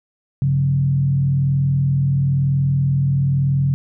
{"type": "tone with frequency modulation", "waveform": "sine", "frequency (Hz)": 137.6, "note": "C#3", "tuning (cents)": -12, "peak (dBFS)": -14, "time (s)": [0.42, 3.74], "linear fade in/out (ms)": 0, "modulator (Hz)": 41, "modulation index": 0.5, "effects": []}